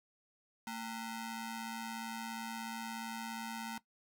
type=ring-modulated tone; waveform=sawtooth; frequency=569 Hz; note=C#5; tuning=45 cents sharp; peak=-33 dBFS; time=0.67-3.78 s; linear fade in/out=2 ms; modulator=343 Hz; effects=noise-tail reverb RT60 0.1 s tail -17 dB re dry